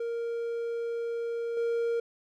triangle tone with level steps, 466.2 Hz, A#4, in tune, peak -28 / -24 dBFS, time 0-2 s, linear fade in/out 5 ms, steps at 1.57 s, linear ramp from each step 2 ms, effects none

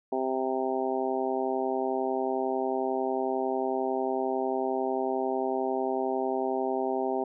harmonic tone, 131.1 Hz, C3, 4 cents sharp, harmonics 2 / 3 / 4 / 5 / 6 / 7, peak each -34 / -30 / -37 / -33 / -33 / -38 dBFS, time 0.12-7.24 s, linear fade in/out 5 ms, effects none

